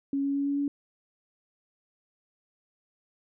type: tone with pitch steps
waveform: sine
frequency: 277.2 / 279 / 280.7 / 282.5 / 284.3 Hz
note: C#4 / C#4 / C#4 / C#4 / C#4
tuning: 0 / +11 / +22 / +33 / +44 cents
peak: -25 dBFS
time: 0.13-0.68 s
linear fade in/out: 2 ms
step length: 110 ms
effects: none